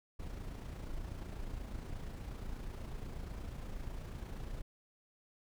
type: noise with amplitude modulation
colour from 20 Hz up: brown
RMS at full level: -41 dBFS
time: 0.19-4.62 s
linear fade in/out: 10 ms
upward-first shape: sine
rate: 28.3 Hz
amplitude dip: 45%
effects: none